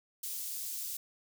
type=high-pass noise; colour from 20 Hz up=white; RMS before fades=-39 dBFS; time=0.23-0.97 s; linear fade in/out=5 ms; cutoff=5400 Hz; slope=12 dB/octave; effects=none